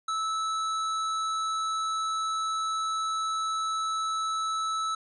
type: tone with hard clipping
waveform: triangle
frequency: 1308 Hz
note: E6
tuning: 14 cents flat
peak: -29 dBFS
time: 0.08-4.95 s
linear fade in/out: 5 ms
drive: 16 dB
effects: resampled to 24000 Hz